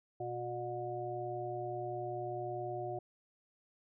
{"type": "harmonic tone", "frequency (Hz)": 120.7, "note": "B2", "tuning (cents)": -39, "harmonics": [1, 3, 5, 6], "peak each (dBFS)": [-45, -41, -44, -41], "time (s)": [0.2, 2.99], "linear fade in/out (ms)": 5, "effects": []}